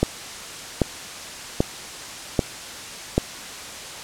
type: click train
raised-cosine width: 2 ms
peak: -3 dBFS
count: 5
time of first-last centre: 0.03-3.18 s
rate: 1.27 Hz
effects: white hiss -35 dBFS RMS until 4.03 s + low-pass 8000 Hz 12 dB/octave